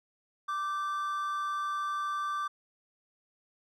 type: tone pair together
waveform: triangle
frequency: 1174.7 / 1542.2 Hz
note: D6 / G6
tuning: 0 / -29 cents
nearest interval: perfect fourth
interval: 471 cents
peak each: -29 / -39 dBFS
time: 0.48-2.48 s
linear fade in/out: 10 ms
effects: none